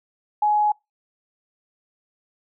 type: tone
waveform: sine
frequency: 840 Hz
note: G#5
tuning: 19 cents sharp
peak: -16 dBFS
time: 0.42-0.72 s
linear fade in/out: 5 ms
effects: noise-tail reverb RT60 0.2 s tail -25 dB re dry